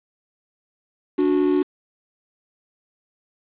triangle tone pair together, 290.7 / 366.3 Hz, D4 / F#4, -18 / -17 cents, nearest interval major third, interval 401 cents, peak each -17 dBFS, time 1.18-1.63 s, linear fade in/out 10 ms, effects resampled to 8000 Hz + 7-bit

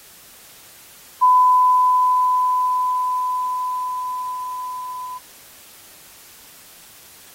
sine tone with level ramp, 1004 Hz, B5, 28 cents sharp, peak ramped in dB -9 to -28 dBFS, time 1.21-5.19 s, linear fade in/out 20 ms, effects white hiss -45 dBFS RMS until 7.34 s + AAC 48 kbps

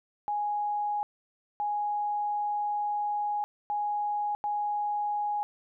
sine tone bursts at uneven times, 830 Hz, G#5, 1 cent flat, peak -27 dBFS, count 4, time 0.28-1.03 / 1.6-3.44 / 3.7-4.35 / 4.44-5.43 s, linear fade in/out 0 ms, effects none

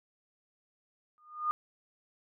sine tone with exponential growth, 1221 Hz, D#6, 33 cents flat, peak -24 dBFS, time 1.18-1.51 s, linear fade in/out 0 ms, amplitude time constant 70 ms, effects none

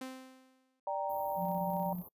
sawtooth tone with exponential decay, 260.2 Hz, C4, 9 cents flat, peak -35 dBFS, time 0.01-0.8 s, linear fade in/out 5 ms, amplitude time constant 170 ms
sine chord, G minor, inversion second, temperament equal, 587.3 / 784 / 932.3 Hz, D5 / G5 / Bb5, 0 / 0 / 0 cents, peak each -37 dBFS, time 0.87-1.93 s, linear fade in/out 2 ms
white band-stop noise, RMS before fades -47 dBFS, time 1.09-2.09 s, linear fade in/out 10 ms, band 1100 to 12000 Hz, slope 96 dB/octave
sine tone with tremolo, 177.8 Hz, F3, 31 cents sharp, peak -34 dBFS, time 1.36-2.04 s, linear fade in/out 50 ms, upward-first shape square, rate 16 Hz, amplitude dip 35%
effects noise-tail reverb RT60 0.1 s tail -25 dB re dry + resampled to 32000 Hz

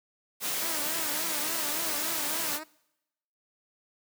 white noise, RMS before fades -31 dBFS, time 0.4-2.6 s, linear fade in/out 50 ms
10% pulse tone with vibrato, 311.6 Hz, D#4, 3 cents sharp, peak -30 dBFS, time 0.61-2.64 s, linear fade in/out 10 ms, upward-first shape triangle, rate 3.5 Hz, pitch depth 140 cents each way
effects noise-tail reverb RT60 0.9 s tail -25 dB re dry + high-pass 150 Hz 12 dB/octave

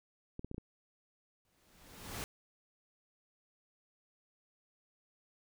clicks, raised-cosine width 3 ms, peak -29 dBFS, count 5, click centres 0.394 / 0.446 / 0.514 / 0.545 / 0.581 s
pink noise with exponential growth, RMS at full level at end -39 dBFS, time 1.45-2.24 s, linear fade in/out 0 ms, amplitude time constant 170 ms
effects none

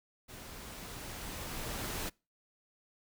pink noise with level ramp, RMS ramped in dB -49 to -37 dBFS, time 0.28-2.1 s, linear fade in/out 20 ms, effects noise-tail reverb RT60 0.3 s tail -26 dB re dry

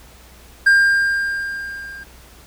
triangle tone with level ramp, 1600 Hz, G6, 35 cents sharp, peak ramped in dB -6 to -31 dBFS, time 0.66-2.04 s, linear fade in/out 10 ms, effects added 60 Hz sine -46 dBFS peak until 2.46 s + pink hiss -46 dBFS RMS until 2.46 s

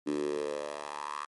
10% pulse tone with high-pass filter sweep, 73.42 Hz, D2, in tune, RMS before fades -35 dBFS, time 0.06-1.26 s, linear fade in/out 20 ms, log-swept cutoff 290 to 1200 Hz, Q 4.8, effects MP3 48 kbps

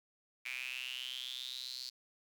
sawtooth tone with high-pass filter sweep, 127.5 Hz, C3, 44 cents flat, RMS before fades -43 dBFS, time 0.45-1.9 s, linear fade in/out 10 ms, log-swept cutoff 2300 to 4500 Hz, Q 9.3, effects none

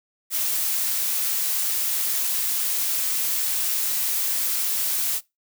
blue noise, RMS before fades -24 dBFS, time 0.3-5.21 s, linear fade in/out 50 ms, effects noise-tail reverb RT60 0.2 s tail -21 dB re dry

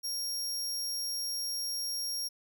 sawtooth tone, 5580 Hz, F8, 2 cents flat, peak -30 dBFS, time 0.03-2.29 s, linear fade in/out 20 ms, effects none

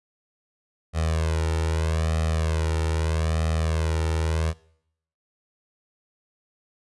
sawtooth tone with flanger, 80.2 Hz, E2, 47 cents flat, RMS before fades -24 dBFS, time 0.93-4.54 s, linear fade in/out 50 ms, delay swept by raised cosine 1.6 to 2.2 ms, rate 0.79 Hz, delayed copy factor +0.85, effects noise-tail reverb RT60 0.7 s tail -21 dB re dry + resampled to 24000 Hz

